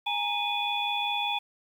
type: tone cluster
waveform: sine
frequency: 824 / 929 / 2479 / 3435 Hz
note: G#5 / A#5 / D#7 / A7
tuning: -14 / -6 / -7 / -42 cents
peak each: -31 / -35 / -32 / -31 dBFS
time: 0.06-1.39 s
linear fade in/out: 10 ms
effects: 9-bit